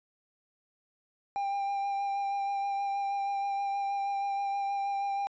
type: tone with vibrato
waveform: triangle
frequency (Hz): 796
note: G5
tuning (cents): +26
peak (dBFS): -27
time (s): 1.36-5.27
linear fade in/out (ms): 0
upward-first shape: sine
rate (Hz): 6.3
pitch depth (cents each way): 14
effects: resampled to 16000 Hz